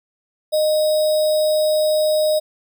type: tone with sample-and-hold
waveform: sine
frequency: 616 Hz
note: D#5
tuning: 17 cents flat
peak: -14 dBFS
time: 0.52-2.4 s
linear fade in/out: 20 ms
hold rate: 4410 Hz
effects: none